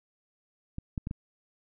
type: clicks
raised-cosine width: 5 ms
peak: -23 / -19 / -21 / -22 dBFS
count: 4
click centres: 0.784 / 0.978 / 1.071 / 1.111 s
effects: none